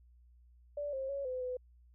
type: tone with pitch steps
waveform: sine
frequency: 581 / 533 / 557 / 509 / 503 Hz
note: D5 / C5 / C#5 / C5 / B4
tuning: -19 / +32 / +8 / -48 / +32 cents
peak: -35 dBFS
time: 0.77-1.57 s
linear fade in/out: 5 ms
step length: 160 ms
effects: added 60 Hz sine -59 dBFS peak until 1.94 s